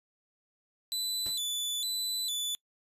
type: tone with vibrato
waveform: sawtooth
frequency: 3729 Hz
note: A#7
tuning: in tune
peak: -28 dBFS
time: 0.92-2.55 s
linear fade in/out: 0 ms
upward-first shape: square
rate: 1.1 Hz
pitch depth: 120 cents each way
type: noise with exponential decay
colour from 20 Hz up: pink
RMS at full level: -42 dBFS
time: 1.26-1.41 s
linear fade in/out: 0 ms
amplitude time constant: 32 ms
effects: noise-tail reverb RT60 0.1 s tail -25 dB re dry + resampled to 32000 Hz